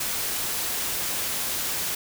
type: noise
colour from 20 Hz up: white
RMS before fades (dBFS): -28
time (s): 0-1.95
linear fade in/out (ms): 5
effects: none